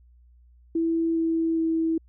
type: tone with pitch steps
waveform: sine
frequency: 329.6 / 327.3 / 325.1 Hz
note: E4 / E4 / E4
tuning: 0 / -12 / -24 cents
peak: -21 dBFS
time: 0.75-1.98 s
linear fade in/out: 5 ms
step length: 410 ms
effects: added 60 Hz sine -52 dBFS peak until 2.08 s